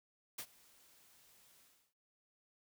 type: noise with ADSR envelope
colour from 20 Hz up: white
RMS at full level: -42 dBFS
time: 0.38-1.94 s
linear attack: 8 ms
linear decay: 67 ms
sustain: -24 dB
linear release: 340 ms
effects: none